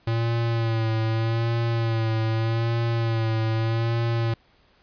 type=tone with vibrato; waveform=square; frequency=113.9 Hz; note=A#2; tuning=40 cents flat; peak=-22 dBFS; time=0.07-4.34 s; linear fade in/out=5 ms; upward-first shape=sine; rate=0.82 Hz; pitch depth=39 cents each way; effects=pink hiss -60 dBFS RMS until 4.82 s + resampled to 11025 Hz